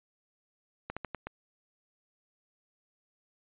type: slowing click train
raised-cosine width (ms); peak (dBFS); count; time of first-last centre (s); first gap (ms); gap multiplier
0.5; -21; 5; 0.9-1.27; 66; 1.23
effects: resampled to 8000 Hz